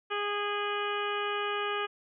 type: harmonic tone with a mistuned harmonic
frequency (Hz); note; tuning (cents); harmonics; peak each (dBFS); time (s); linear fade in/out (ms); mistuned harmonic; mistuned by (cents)
411.1; G#4; -18; 1 / 2 / 3 / 4 / 5 / 6 / 7 / 8; -34 / -39 / -34 / -38 / -44 / -40 / -39 / -49; 0.1-1.87; 20; 7; +37
effects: none